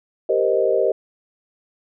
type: chord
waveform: sine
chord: C minor seventh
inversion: second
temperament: equal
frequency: 392 / 466.2 / 523.3 / 622.3 Hz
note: G4 / Bb4 / C5 / Eb5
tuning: 0 / 0 / 0 / 0 cents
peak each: -21 dBFS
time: 0.29-0.92 s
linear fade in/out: 5 ms
effects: none